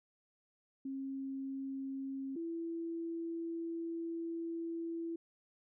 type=tone pair in turn; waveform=sine; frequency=269.8 / 333 Hz; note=C#4 / E4; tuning=-47 / +18 cents; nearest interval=major third; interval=365 cents; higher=second; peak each=-38 / -37 dBFS; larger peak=second; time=0.85-2.36 / 2.36-5.16 s; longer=second; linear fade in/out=5 ms; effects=none